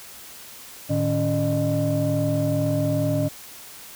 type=tone cluster; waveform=sine; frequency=110.1 / 152.4 / 281 / 607 Hz; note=A2 / D#3 / C#4 / D#5; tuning=+2 / -36 / +24 / -43 cents; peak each=-24 dBFS; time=0.89-3.29 s; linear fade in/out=20 ms; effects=tanh soft clip ceiling -14 dBFS + white hiss -42 dBFS RMS until 3.95 s